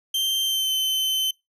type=tone with pitch glide; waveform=40% pulse; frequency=3138 to 3070 Hz; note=G7 to G7; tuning=+1 to -37 cents; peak=-20 dBFS; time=0.14-1.31 s; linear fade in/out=5 ms; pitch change=-38 cents; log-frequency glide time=0.43-0.72 s; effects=noise-tail reverb RT60 0.2 s tail -24 dB re dry